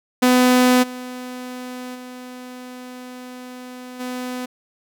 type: tone with level steps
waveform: sawtooth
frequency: 251 Hz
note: B3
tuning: 28 cents sharp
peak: -8 / -26 / -30 / -22 dBFS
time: 0.22-4.46 s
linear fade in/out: 10 ms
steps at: 0.82 / 1.94 / 3.99 s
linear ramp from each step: 20 ms
effects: none